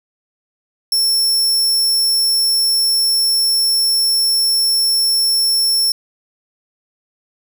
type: tone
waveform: sawtooth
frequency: 5400 Hz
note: E8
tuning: 41 cents sharp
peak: -10 dBFS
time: 0.92-5.92 s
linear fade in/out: 2 ms
effects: none